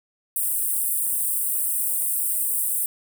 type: high-pass noise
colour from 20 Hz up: pink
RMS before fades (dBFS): -24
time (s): 0.36-2.86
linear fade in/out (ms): 2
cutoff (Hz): 8300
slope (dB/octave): 96
effects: none